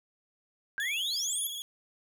sine exponential sweep, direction up, 1552 to 11840 Hz, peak -30 dBFS, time 0.78-1.47 s, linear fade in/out 0 ms
sawtooth tone with vibrato, 3347 Hz, G#7, 13 cents sharp, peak -33 dBFS, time 0.8-1.62 s, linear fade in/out 0 ms, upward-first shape square, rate 18 Hz, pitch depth 38 cents each way
effects none

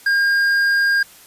triangle tone with hard clipping, 1613 Hz, G6, 49 cents sharp, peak -15 dBFS, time 0.06-1.03 s, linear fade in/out 5 ms, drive 9 dB, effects white hiss -45 dBFS RMS until 1.26 s + resampled to 32000 Hz

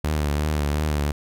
sawtooth tone with vibrato, 74.6 Hz, D2, 28 cents sharp, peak -17 dBFS, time 0.04-1.12 s, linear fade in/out 5 ms, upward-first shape triangle, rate 2.8 Hz, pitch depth 63 cents each way, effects none

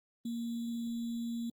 sine tone with sample-and-hold, 233.1 Hz, A#3, in tune, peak -34 dBFS, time 0.25-1.5 s, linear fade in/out 5 ms, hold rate 3675 Hz, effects Opus 32 kbps

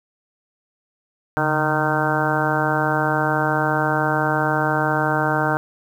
harmonic tone with a mistuned harmonic, 154.1 Hz, D#3, 16 cents flat, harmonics 1 / 2 / 3 / 4 / 5 / 6 / 7 / 8 / 9 / 10, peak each -25 / -26 / -28 / -26 / -25 / -26 / -31 / -30 / -27 / -25 dBFS, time 1.37-5.57 s, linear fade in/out 0 ms, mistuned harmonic 1, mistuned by -110 cents, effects 8-bit

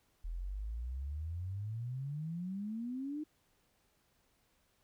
sine exponential sweep, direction up, 40 to 310.8 Hz, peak -37 dBFS, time 0.24-3.24 s, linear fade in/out 10 ms, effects pink hiss -74 dBFS RMS until 4.83 s

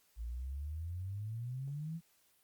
sine exponential sweep, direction up, 54.5 to 170 Hz, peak -38 dBFS, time 0.16-2.01 s, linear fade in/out 50 ms, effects white hiss -71 dBFS RMS until 2.43 s + Opus 48 kbps

